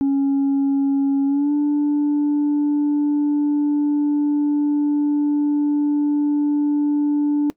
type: tone with pitch glide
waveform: sine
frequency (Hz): 276.5 to 292.9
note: C#4 to D4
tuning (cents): -4 to -5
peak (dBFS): -13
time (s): 0.01-7.5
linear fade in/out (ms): 0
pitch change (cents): +99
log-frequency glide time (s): 1.26-1.52
effects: noise-tail reverb RT60 0.1 s tail -21 dB re dry + tanh soft clip ceiling -14 dBFS